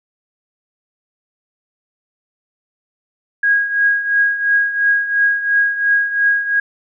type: tone with tremolo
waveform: sine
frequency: 1642 Hz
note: G#6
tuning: 20 cents flat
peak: -9 dBFS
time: 3.43-6.6 s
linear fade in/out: 5 ms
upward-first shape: triangle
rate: 2.9 Hz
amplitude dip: 75%
effects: none